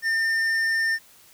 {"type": "tone with tanh clipping", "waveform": "sine", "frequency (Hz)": 1806, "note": "A6", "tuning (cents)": 45, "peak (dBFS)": -22, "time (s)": [0.02, 0.99], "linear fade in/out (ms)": 50, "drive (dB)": 9, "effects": ["white hiss -53 dBFS RMS until 1.33 s"]}